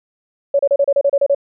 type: tone bursts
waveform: sine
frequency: 562 Hz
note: C#5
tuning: 24 cents sharp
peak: -10 dBFS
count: 10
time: 0.54-1.348 s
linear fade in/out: 5 ms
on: 52 ms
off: 32 ms
effects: none